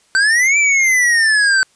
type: exponential two-way sweep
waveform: square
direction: up then down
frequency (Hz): 1526 to 2354 to 1526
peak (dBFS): -11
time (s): 0.15-1.63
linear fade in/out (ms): 0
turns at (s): 0.58
effects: white hiss -55 dBFS RMS until 1.75 s + resampled to 22050 Hz